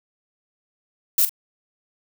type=noise with echo; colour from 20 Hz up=violet; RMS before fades=-17 dBFS; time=1.18-1.25 s; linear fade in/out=2 ms; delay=44 ms; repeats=1; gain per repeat=-12 dB; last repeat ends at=1.294 s; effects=none